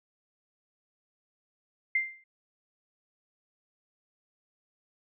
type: tone with exponential decay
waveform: sine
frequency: 2093 Hz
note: C7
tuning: in tune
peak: -21 dBFS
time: 1.95-2.24 s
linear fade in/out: 5 ms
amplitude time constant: 61 ms
effects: none